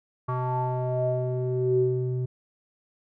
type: tone with low-pass filter sweep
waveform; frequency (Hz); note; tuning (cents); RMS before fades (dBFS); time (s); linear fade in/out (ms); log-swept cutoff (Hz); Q
square; 126.4; B2; +41; -26; 0.28-2.26; 10; 1100 to 270; 7.8
effects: none